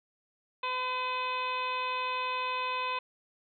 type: harmonic tone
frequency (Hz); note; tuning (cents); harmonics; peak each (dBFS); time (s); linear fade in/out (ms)
507; B4; +45; 1 / 2 / 3 / 4 / 5 / 6 / 7 / 8; -41 / -32 / -45 / -46 / -36 / -47 / -42 / -49; 0.63-2.99; 5
effects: none